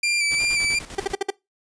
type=tone with vibrato; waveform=sawtooth; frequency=2349 Hz; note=D7; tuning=in tune; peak=-16 dBFS; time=0.03-0.79 s; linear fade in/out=5 ms; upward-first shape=square; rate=2.8 Hz; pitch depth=26 cents each way
type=noise with tremolo; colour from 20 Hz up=pink; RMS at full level=-36 dBFS; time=0.3-1.15 s; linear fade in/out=20 ms; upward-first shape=square; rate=10 Hz; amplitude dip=65%
type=tone bursts; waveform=30% pulse; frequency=392 Hz; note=G4; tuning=in tune; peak=-17 dBFS; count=5; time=0.98-1.304 s; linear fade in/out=5 ms; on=20 ms; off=56 ms
effects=noise-tail reverb RT60 0.2 s tail -22 dB re dry + resampled to 22050 Hz